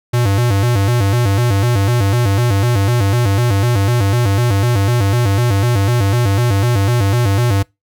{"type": "tone with vibrato", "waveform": "square", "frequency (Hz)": 109.3, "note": "A2", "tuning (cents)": -11, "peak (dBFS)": -12, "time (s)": [0.13, 7.63], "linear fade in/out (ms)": 10, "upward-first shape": "square", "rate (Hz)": 4, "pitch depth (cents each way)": 180, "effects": ["noise-tail reverb RT60 0.2 s tail -24 dB re dry"]}